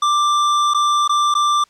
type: tone with dropouts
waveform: square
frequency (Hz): 1180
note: D6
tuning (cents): +8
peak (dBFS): -14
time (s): 0.02-1.64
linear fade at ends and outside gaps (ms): 5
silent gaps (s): 0.737-0.745 / 1.078-1.093 / 1.341-1.35
effects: white hiss -55 dBFS RMS until 1.69 s + low-pass 6000 Hz 12 dB/octave